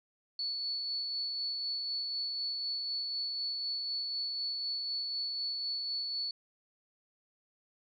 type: tone with tremolo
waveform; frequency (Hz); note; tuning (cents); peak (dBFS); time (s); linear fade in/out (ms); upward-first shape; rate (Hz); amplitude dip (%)
sine; 4435; C#8; 0; -32; 0.39-6.31; 2; sine; 4; 25
effects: none